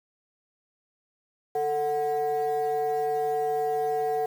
sine tone pair together, 444.1 / 740 Hz, A4 / F#5, +16 / 0 cents, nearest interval major sixth, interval 884 cents, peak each -25 / -25 dBFS, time 1.55-4.26 s, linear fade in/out 5 ms, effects tanh soft clip ceiling -20 dBFS + 8-bit

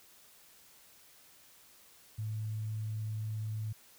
sine tone, 108.5 Hz, A2, 24 cents flat, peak -34 dBFS, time 2.18-3.73 s, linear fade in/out 10 ms, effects white hiss -60 dBFS RMS until 3.98 s

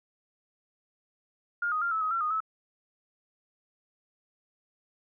sine tone with pitch steps, 1413 / 1247 / 1392 / 1304 / 1263 / 1356 / 1235 / 1300 Hz, F6 / D#6 / F6 / E6 / D#6 / E6 / D#6 / E6, +20 / +3 / -6 / -19 / +26 / +49 / -13 / -24 cents, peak -26 dBFS, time 1.62-2.404 s, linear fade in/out 5 ms, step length 98 ms, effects none

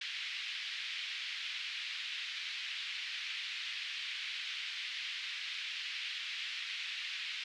pink band-pass noise, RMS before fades -41 dBFS, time 0.01-7.44 s, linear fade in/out 5 ms, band 2200 to 3900 Hz, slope 24 dB/octave, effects none

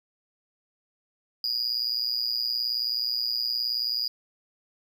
triangle tone with amplitude modulation, 4870 Hz, D#8, 38 cents flat, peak -20 dBFS, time 1.44-4.08 s, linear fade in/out 2 ms, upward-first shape sine, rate 119 Hz, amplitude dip 100%, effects none

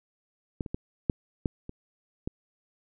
clicks, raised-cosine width 3 ms, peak -17 / -25 / -18 / -10 / -13 / -25 / -18 dBFS, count 7, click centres 0.608 / 0.662 / 0.745 / 1.098 / 1.458 / 1.694 / 2.275 s, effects none

